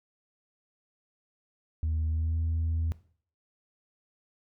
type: tone with pitch glide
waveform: sine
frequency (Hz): 79 to 81.41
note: D#2 to E2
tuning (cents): +27 to -21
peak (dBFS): -24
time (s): 1.83-2.92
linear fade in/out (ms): 0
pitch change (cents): +52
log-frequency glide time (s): 2.09-2.37
effects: noise-tail reverb RT60 0.5 s tail -20 dB re dry + tanh soft clip ceiling -24 dBFS